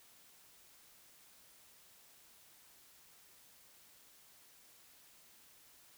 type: silence
effects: white hiss -63 dBFS RMS until 5.97 s